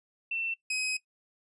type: tone pair in turn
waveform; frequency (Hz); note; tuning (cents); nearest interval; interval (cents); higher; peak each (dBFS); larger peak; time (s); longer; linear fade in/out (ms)
sine / sawtooth; 2689 / 2531; E7 / D#7; +34 / +29; minor second; 105; first; -30 / -25; second; 0.31-0.54 / 0.7-0.97; second; 5
effects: noise-tail reverb RT60 0.1 s tail -18 dB re dry + resampled to 24000 Hz